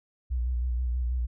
sine tone with vibrato, 61.3 Hz, B1, 12 cents flat, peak -25 dBFS, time 0.3-1.27 s, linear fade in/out 20 ms, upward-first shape square, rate 6.2 Hz, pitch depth 43 cents each way, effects none

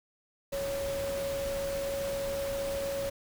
sine tone in noise, 554.4 Hz, C#5, in tune, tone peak -31 dBFS, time 0.52-3.1 s, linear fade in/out 10 ms, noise pink, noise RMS -40 dBFS, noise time 0.52-3.1 s, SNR +6 dB, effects none

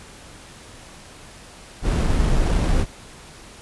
brown noise with sample-and-hold, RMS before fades -18 dBFS, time 1.82-2.86 s, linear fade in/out 50 ms, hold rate 6300 Hz, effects pink hiss -43 dBFS RMS until 3.61 s + resampled to 24000 Hz

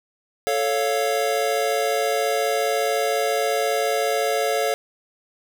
square chord, A augmented, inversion none, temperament equal, 440 / 554.4 / 698.5 Hz, A4 / C#5 / E#5, 0 / 0 / 0 cents, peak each -25 dBFS, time 0.47-4.74 s, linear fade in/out 0 ms, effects none

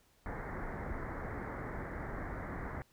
pink low-pass noise, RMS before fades -41 dBFS, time 0.26-2.82 s, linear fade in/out 0 ms, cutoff 2100 Hz, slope 96 dB/octave, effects pink hiss -69 dBFS RMS until 2.92 s

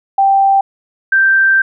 sine tone pair in turn, 784 / 1568 Hz, G5 / G6, 0 / 0 cents, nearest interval octave, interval 1200 cents, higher second, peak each -7 dBFS, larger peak neither, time 0.18-0.61 / 1.12-1.62 s, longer second, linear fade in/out 5 ms, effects none

